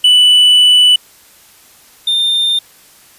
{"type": "tone pair in turn", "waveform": "triangle", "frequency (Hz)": [2975, 3613], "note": ["F#7", "A7"], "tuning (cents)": [9, 45], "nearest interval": "minor third", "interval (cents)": 336, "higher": "second", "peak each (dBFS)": [-3, -9], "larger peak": "first", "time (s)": [[0.04, 0.96], [2.07, 2.59]], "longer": "first", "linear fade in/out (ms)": 5, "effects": ["white hiss -44 dBFS RMS until 3.18 s", "resampled to 32000 Hz"]}